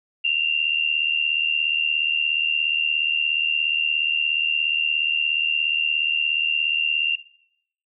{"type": "tone pair together", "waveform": "sine", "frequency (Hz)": [2721, 2798], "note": ["F7", "F7"], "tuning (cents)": [-46, 3], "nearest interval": "unison", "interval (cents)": 49, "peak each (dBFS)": [-23, -20], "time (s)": [0.24, 7.16], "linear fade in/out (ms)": 10, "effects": ["noise-tail reverb RT60 0.7 s tail -17 dB re dry"]}